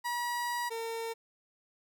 30% pulse tone pair in turn, 963 / 455.8 Hz, B5 / A#4, -44 / -39 cents, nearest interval octave + minor second, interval 1295 cents, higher first, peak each -29 / -32 dBFS, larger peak first, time 0.04-0.7 / 0.7-1.14 s, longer first, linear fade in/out 20 ms, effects none

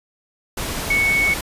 sine tone in noise, 2217 Hz, C#7, in tune, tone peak -15 dBFS, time 0.9-1.34 s, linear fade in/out 5 ms, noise pink, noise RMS -26 dBFS, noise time 0.57-1.41 s, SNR +8 dB, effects resampled to 32000 Hz

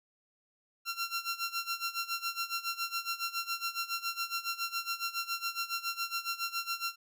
15% pulse tone with tremolo, 1367 Hz, F6, 37 cents flat, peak -24 dBFS, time 0.85-6.96 s, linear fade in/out 50 ms, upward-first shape sine, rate 7.2 Hz, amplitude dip 85%, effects none

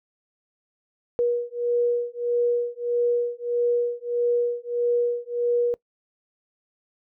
sine beating tone pair, 479.3 / 480.9 Hz, A#4 / B4, +48 / -46 cents, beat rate 1.6 Hz, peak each -24 dBFS, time 1.19-5.74 s, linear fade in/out 0 ms, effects noise-tail reverb RT60 0.1 s tail -22 dB re dry

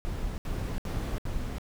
brown noise bursts, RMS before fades -32 dBFS, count 4, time 0.05-1.583 s, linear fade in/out 0 ms, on 330 ms, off 71 ms, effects none

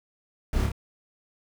brown noise with echo, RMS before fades -27 dBFS, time 0.53-0.66 s, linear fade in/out 2 ms, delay 29 ms, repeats 2, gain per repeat -2 dB, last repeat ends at 0.718 s, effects none

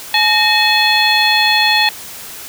harmonic tone with a mistuned harmonic, 854 Hz, G#5, 48 cents sharp, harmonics 1 / 2 / 3 / 4 / 5, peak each -16 / -16 / -16 / -16 / -16 dBFS, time 0.14-1.89 s, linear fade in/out 2 ms, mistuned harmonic 2, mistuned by +130 cents, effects white hiss -31 dBFS RMS until 2.48 s

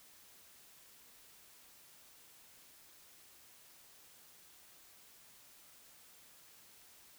silence, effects white hiss -61 dBFS RMS until 7.18 s

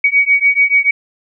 sine beating tone pair, 2251 / 2257.9 Hz, C#7 / C#7, +26 / +31 cents, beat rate 6.9 Hz, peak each -12 dBFS, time 0.04-0.91 s, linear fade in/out 5 ms, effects none

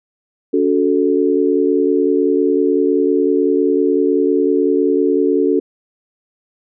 sine chord, F# minor, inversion second, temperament equal with one note detuned, 284.2 / 370 / 440 Hz, C#4 / F#4 / A4, +43 / 0 / 0 cents, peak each -16 dBFS, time 0.53-5.6 s, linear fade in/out 10 ms, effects none

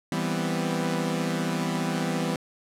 sawtooth chord, C major seventh, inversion first, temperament equal, 164.81 / 196 / 246.9 / 261.6 Hz, E3 / G3 / B3 / C4, 0 / 0 / 0 / 0 cents, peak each -25 / -27 / -27 / -31 dBFS, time 0.12-2.36 s, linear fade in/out 2 ms, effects low-pass 11000 Hz 12 dB/octave

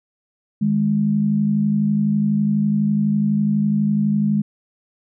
sine tone pair together, 155.56 / 207.6 Hz, D#3 / G#3, 0 / 0 cents, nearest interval perfect fourth, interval 500 cents, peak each -22 / -16 dBFS, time 0.61-4.42 s, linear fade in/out 10 ms, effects none

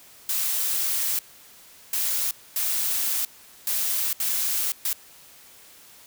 blue noise bursts at uneven times, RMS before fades -25 dBFS, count 6, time 0.29-1.19 / 1.93-2.31 / 2.56-3.25 / 3.67-4.13 / 4.2-4.72 / 4.85-4.93 s, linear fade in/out 2 ms, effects white hiss -50 dBFS RMS until 6.06 s

